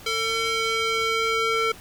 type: tone with band-pass filter sweep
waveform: square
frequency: 450.3 Hz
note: A4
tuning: 40 cents sharp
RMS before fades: -24 dBFS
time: 0.06-1.72 s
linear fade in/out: 5 ms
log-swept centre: 3400 to 1800 Hz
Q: 1
effects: pink hiss -45 dBFS RMS until 1.8 s